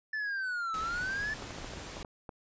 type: linear two-way sweep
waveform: triangle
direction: down then up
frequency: 1760 to 1279 to 1760 Hz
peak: -30 dBFS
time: 0.13-1.34 s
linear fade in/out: 5 ms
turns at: 0.78 s
type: noise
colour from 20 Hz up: pink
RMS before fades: -43 dBFS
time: 0.74-2.03 s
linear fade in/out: 2 ms
type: clicks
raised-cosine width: 1 ms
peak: -28 dBFS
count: 8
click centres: 1.423 / 1.507 / 1.585 / 1.645 / 1.736 / 1.969 / 2.048 / 2.292 s
effects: resampled to 16000 Hz